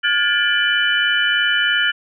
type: tone cluster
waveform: sine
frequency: 1428 / 1631 / 1734 / 2369 / 2990 Hz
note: F6 / G#6 / A6 / D7 / F#7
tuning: +38 / -32 / -26 / +14 / +17 cents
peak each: -19 / -24 / -20 / -28 / -19 dBFS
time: 0.03-1.92 s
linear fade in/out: 20 ms
effects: none